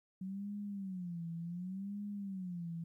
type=tone with vibrato; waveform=sine; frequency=185 Hz; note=F#3; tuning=in tune; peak=-39 dBFS; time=0.21-2.84 s; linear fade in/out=5 ms; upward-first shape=sine; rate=0.68 Hz; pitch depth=180 cents each way; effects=13-bit